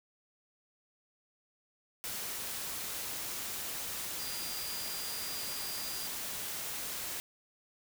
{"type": "tone in noise", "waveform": "sine", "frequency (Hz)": 4800, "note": "D8", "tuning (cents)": 37, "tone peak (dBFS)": -43, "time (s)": [4.19, 6.07], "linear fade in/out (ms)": 0, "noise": "white", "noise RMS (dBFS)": -39, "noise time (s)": [2.04, 7.2], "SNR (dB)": -7, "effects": []}